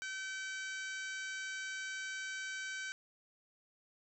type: harmonic tone with a mistuned harmonic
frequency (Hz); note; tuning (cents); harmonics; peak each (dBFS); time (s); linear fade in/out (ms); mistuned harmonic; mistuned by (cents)
768; G5; -36; 2 / 3 / 4 / 5 / 6 / 7 / 8 / 9 / 10; -41 / -48 / -51 / -54 / -54 / -54 / -54 / -56 / -57; 0.02-2.92; 0; 7; +80
effects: none